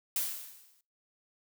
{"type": "noise with exponential decay", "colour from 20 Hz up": "blue", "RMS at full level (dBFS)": -29, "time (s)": [0.16, 0.81], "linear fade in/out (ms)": 2, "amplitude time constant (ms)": 140, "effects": ["noise-tail reverb RT60 0.3 s tail -23 dB re dry"]}